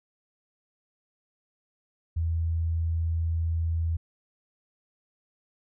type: tone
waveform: sine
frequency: 82.41 Hz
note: E2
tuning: in tune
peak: -24 dBFS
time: 2.16-3.97 s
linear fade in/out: 10 ms
effects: none